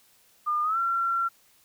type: tone with pitch glide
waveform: sine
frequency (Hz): 1208 to 1363.8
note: D6 to F6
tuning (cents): +48 to -42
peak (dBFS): -23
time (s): 0.46-1.29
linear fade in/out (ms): 20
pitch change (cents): +210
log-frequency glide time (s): 0.63-0.78
effects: white hiss -61 dBFS RMS until 1.64 s